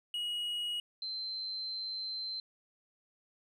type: tone pair in turn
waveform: triangle / sine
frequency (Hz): 2900 / 4101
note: F#7 / C8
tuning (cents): -35 / -36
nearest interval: tritone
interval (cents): 599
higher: second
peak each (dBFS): -32 / -36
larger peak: first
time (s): 0.14-0.8 / 1.02-2.4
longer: second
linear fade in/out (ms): 2
effects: none